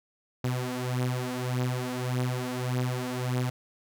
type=beating tone pair; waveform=sawtooth; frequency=125 / 126.7 Hz; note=B2 / B2; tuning=+21 / +45 cents; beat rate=1.7 Hz; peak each=-26 / -28 dBFS; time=0.44-3.5 s; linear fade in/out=5 ms; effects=none